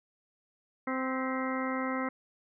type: harmonic tone with a mistuned harmonic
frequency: 260.7 Hz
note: C4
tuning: 6 cents flat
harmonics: 1 / 2 / 3 / 4 / 5 / 6 / 7 / 8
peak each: -33 / -37 / -42 / -39 / -38 / -45 / -42 / -42 dBFS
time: 0.87-2.09 s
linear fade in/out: 5 ms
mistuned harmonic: 7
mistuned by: +77 cents
effects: none